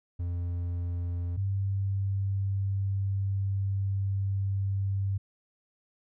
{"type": "tone pair in turn", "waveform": ["triangle", "sine"], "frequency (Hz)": [87.31, 98], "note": ["F2", "G2"], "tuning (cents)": [0, 0], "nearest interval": "major second", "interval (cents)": 200, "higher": "second", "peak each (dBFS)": [-27, -26], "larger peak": "second", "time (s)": [[0.19, 1.37], [1.37, 5.18]], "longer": "second", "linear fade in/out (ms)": 10, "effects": []}